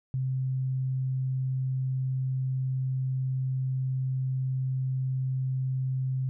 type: tone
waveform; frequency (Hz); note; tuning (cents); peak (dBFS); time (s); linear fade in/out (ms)
sine; 130.81; C3; 0; -26; 0.14-6.29; 0
effects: none